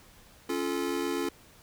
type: chord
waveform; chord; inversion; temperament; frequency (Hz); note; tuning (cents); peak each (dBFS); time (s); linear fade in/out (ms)
square; Db augmented; none; just; 277.2 / 346.5 / 433.1; Db4 / F4 / A4; 0 / -14 / -27; -34 / -33 / -35; 0.49-1.29; 5
effects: pink hiss -56 dBFS RMS until 1.62 s